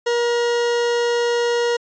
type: tone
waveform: 40% pulse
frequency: 475.5 Hz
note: A#4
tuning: 34 cents sharp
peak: -16 dBFS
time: 0.06-1.77 s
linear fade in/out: 10 ms
effects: resampled to 16000 Hz